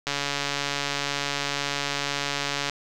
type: click train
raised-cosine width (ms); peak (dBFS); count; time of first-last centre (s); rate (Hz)
0.2; -9; 374; 0.07-2.697; 142
effects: none